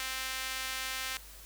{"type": "tone with high-pass filter", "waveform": "sawtooth", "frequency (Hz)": 261.6, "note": "C4", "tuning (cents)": 0, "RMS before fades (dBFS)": -37, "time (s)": [0, 1.17], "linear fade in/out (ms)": 2, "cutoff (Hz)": 1900, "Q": 0.9, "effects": ["added 50 Hz sine -52 dBFS peak until 1.45 s", "white hiss -52 dBFS RMS until 1.45 s"]}